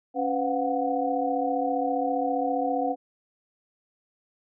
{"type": "tone cluster", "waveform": "sine", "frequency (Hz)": [278.5, 503, 713, 748], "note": ["C#4", "B4", "F5", "F#5"], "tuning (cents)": [8, 32, 36, 19], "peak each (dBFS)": -29, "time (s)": [0.14, 2.96], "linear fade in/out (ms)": 50, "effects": []}